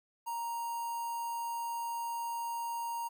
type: tone with notch filter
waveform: square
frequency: 934 Hz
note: A#5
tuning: 3 cents sharp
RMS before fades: -37 dBFS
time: 0.26-3.09 s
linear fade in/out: 20 ms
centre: 3600 Hz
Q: 0.65
effects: 12-bit